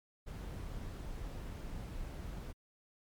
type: noise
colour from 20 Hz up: brown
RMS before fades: -43 dBFS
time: 0.26-2.53 s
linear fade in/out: 20 ms
effects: MP3 96 kbps